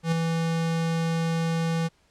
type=tone with ADSR envelope; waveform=square; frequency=164.81 Hz; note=E3; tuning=in tune; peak=-20 dBFS; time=0.03-1.89 s; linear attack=90 ms; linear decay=6 ms; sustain=-4 dB; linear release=27 ms; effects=pink hiss -64 dBFS RMS until 2.1 s + low-pass 8000 Hz 12 dB/octave